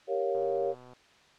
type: chord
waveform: sine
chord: G half-diminished seventh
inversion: none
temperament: equal with one note detuned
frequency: 392 / 466.2 / 554.4 / 701.3 Hz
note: G4 / Bb4 / Db5 / F5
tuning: 0 / 0 / 0 / +7 cents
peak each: -32 / -32 / -31 / -36 dBFS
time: 0.07-0.75 s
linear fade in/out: 50 ms
type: click train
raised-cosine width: 1 ms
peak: -38 dBFS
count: 74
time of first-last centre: 0.35-0.934 s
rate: 125 Hz
effects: white hiss -59 dBFS RMS until 1.38 s + low-pass 4000 Hz 12 dB/octave